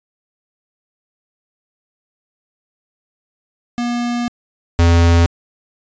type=tone pair in turn; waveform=square; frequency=240 / 84.85 Hz; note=B3 / F2; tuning=-49 / -49 cents; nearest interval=octave + tritone; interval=1800 cents; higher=first; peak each=-18 / -9 dBFS; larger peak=second; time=3.78-4.28 / 4.79-5.26 s; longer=first; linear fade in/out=0 ms; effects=resampled to 16000 Hz